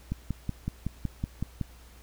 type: click train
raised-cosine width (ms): 5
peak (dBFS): -17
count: 9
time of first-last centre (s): 0.12-1.613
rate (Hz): 5.36
effects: added 60 Hz sine -50 dBFS peak until 2.02 s + pink hiss -56 dBFS RMS until 2.02 s